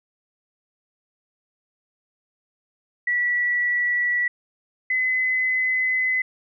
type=tone pair in turn; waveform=sine; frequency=1948 / 2027 Hz; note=B6 / B6; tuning=-24 / +45 cents; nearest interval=minor second; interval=69 cents; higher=second; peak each=-19 dBFS; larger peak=neither; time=3.07-4.28 / 4.9-6.22 s; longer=second; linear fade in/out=5 ms; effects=none